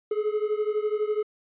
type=beating tone pair; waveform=triangle; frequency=419.8 / 431.8 Hz; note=G#4 / A4; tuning=+19 / -33 cents; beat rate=12 Hz; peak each=-24 / -26 dBFS; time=0.11-1.23 s; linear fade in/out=5 ms; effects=resampled to 8000 Hz